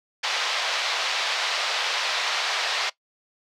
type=band-pass noise; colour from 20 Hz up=white; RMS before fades=-26 dBFS; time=0.23-2.9 s; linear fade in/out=10 ms; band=580 to 4600 Hz; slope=24 dB/octave; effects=noise-tail reverb RT60 0.1 s tail -19 dB re dry